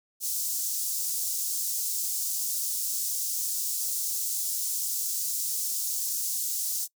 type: high-pass noise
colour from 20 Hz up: pink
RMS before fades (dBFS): -30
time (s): 0.2-6.88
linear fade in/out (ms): 50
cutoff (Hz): 5900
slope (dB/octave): 24
effects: noise-tail reverb RT60 0.1 s tail -23 dB re dry